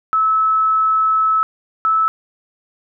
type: tone pair in turn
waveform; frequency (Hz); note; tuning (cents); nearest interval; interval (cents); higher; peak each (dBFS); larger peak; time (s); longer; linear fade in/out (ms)
sine; 1300 / 1307.2; E6 / E6; -24 / -15; unison; 9; second; -12; neither; 0.13-1.43 / 1.85-2.08; first; 0
effects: none